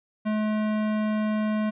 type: tone with hard clipping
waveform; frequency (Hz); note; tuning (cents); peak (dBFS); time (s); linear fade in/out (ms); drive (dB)
sine; 214.2; A3; -46; -25; 0.25-1.71; 20; 18
effects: resampled to 8000 Hz